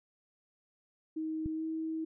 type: tone with pitch glide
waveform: sine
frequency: 315.9 to 320.1 Hz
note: D#4 to D#4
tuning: +26 to +49 cents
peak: -33 dBFS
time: 1.16-2.05 s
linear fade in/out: 10 ms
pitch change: +23 cents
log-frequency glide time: 1.54-1.64 s
type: click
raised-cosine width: 5 ms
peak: -26 dBFS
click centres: 1.46 s
effects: none